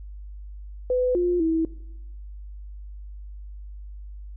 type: tone with pitch steps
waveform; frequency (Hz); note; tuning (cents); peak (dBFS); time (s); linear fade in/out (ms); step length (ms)
sine; 502 / 353.4 / 324.4; B4 / F4 / E4; +28 / +21 / -28; -19; 0.9-1.65; 2; 250
effects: noise-tail reverb RT60 0.9 s tail -20 dB re dry + added 50 Hz sine -36 dBFS peak until 4.36 s